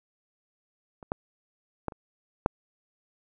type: clicks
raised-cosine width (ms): 1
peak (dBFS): -30 / -14 / -15 / -29 / -7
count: 5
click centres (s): 1.028 / 1.119 / 1.883 / 1.922 / 2.461
effects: none